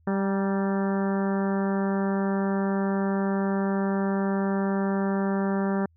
harmonic tone with a mistuned harmonic, 196 Hz, G3, in tune, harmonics 1 / 2 / 3 / 4 / 5 / 6 / 7 / 8 / 9, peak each -24 / -30 / -34 / -36 / -38 / -40 / -41 / -42 / -43 dBFS, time 0.07-5.86 s, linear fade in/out 5 ms, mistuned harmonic 5, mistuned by -42 cents, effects added 82 Hz sine -58 dBFS peak until 5.96 s

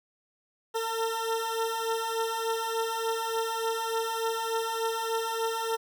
20% pulse beating tone pair, 450.2 / 453.6 Hz, A4 / A#4, +40 / -47 cents, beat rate 3.4 Hz, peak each -28 / -25 dBFS, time 0.74-5.77 s, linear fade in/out 20 ms, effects none

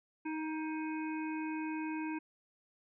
harmonic tone with a mistuned harmonic, 313.1 Hz, D#4, 11 cents sharp, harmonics 1 / 3 / 5 / 7 / 8, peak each -36 / -44 / -49 / -52 / -48 dBFS, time 0.25-2.19 s, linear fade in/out 10 ms, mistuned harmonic 5, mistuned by +19 cents, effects none

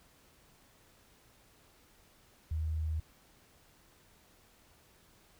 sine tone, 78.7 Hz, D#2, 20 cents sharp, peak -31 dBFS, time 2.51-3 s, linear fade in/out 5 ms, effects pink hiss -64 dBFS RMS until 5.39 s

